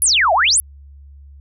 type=exponential two-way sweep; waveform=sine; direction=down then up; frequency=11530 to 623 to 11530 Hz; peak=-11 dBFS; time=0.02-0.6 s; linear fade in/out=0 ms; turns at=0.33 s; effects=added 70 Hz sine -38 dBFS peak until 1.4 s